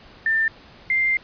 sine tone pair in turn, 1790 / 2096 Hz, A6 / C7, +29 / +2 cents, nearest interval minor third, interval 273 cents, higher second, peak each -17 dBFS, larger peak neither, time 0.26-0.48 / 0.9-1.17 s, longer second, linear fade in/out 2 ms, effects pink hiss -47 dBFS RMS until 1.23 s + resampled to 11025 Hz

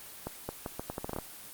accelerating click train, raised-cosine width 1 ms, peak -20 dBFS, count 11, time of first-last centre 0.27-1.187 s, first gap 220 ms, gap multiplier 0.78, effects white hiss -47 dBFS RMS until 1.53 s + Opus 24 kbps

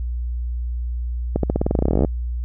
accelerating click train, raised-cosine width 2 ms, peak -5 dBFS, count 21, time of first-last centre 1.36-2.048 s, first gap 73 ms, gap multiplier 0.91, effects added 60 Hz sine -22 dBFS peak until 2.44 s

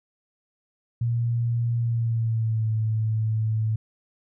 sine tone with pitch glide, 117.8 to 109.91 Hz, A#2 to A2, +19 to -1 cents, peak -21 dBFS, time 1.01-3.76 s, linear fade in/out 5 ms, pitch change -120 cents, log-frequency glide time 1.78-2.69 s, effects none

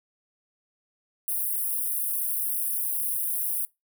white high-pass noise, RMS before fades -28 dBFS, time 1.28-3.65 s, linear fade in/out 0 ms, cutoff 9200 Hz, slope 96 dB/octave, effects noise-tail reverb RT60 0.2 s tail -23 dB re dry

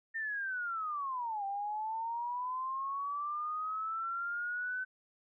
sine linear two-way sweep, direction down then up, 1825 to 784 to 1521 Hz, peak -34 dBFS, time 0.14-4.85 s, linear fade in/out 20 ms, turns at 1.45 s, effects none

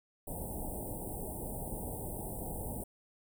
pink band-stop noise, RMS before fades -40 dBFS, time 0.27-2.84 s, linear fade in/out 5 ms, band 900 to 8300 Hz, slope 96 dB/octave, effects none

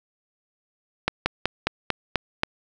slowing click train, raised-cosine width 0.3 ms, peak -4 dBFS, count 7, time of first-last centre 1.08-2.434 s, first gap 180 ms, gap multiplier 1.09, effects none

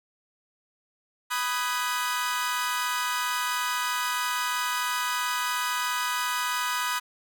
sawtooth chord, G# minor seventh, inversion first, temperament equal with one note detuned, 987.8 / 1244.5 / 1503.2 / 1661.2 Hz, B5 / D#6 / F#6 / G#6, 0 / 0 / +27 / 0 cents, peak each -26 / -27 / -30 / -32 dBFS, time 1.3-7 s, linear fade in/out 20 ms, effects none

